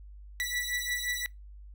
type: beating tone pair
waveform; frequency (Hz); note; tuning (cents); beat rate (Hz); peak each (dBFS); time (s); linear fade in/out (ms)
sawtooth; 1957 / 1962.7; B6 / B6; -16 / -11; 5.7; -30; 0.4-1.26; 0
effects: noise-tail reverb RT60 0.2 s tail -24 dB re dry + added 50 Hz sine -45 dBFS peak until 1.74 s